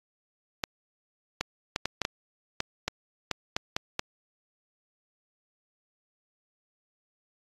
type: clicks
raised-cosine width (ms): 0.2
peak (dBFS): -10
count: 12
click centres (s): 0.638 / 1.41 / 1.761 / 1.856 / 2.017 / 2.051 / 2.604 / 2.88 / 3.313 / 3.565 / 3.765 / 3.994
effects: AAC 32 kbps